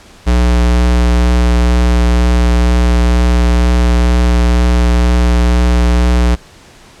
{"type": "tone with vibrato", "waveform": "square", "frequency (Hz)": 60.1, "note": "B1", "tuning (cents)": -46, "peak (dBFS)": -8, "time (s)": [0.26, 6.36], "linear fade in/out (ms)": 20, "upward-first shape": "triangle", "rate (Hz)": 2.1, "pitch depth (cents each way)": 15, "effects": ["pink hiss -40 dBFS RMS until 7 s", "low-pass 8000 Hz 12 dB/octave"]}